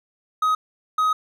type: tone bursts at uneven times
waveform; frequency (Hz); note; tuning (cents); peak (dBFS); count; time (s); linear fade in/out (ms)
triangle; 1260; D#6; +21; -15; 2; 0.42-0.55 / 0.98-1.13; 5
effects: none